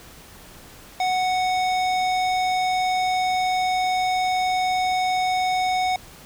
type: tone with low-pass filter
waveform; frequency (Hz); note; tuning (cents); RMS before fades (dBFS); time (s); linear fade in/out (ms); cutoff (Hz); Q
square; 740; F#5; 0; -22; 1-5.96; 2; 5400; 0.97
effects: pink hiss -45 dBFS RMS until 6.25 s